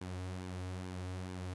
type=tone with flanger; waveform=sawtooth; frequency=91.8 Hz; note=F#2; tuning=13 cents flat; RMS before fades=-42 dBFS; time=0.01-1.54 s; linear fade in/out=5 ms; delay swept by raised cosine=1.5 to 5.3 ms; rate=2.3 Hz; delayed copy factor=-0.5; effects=resampled to 24000 Hz + 12-bit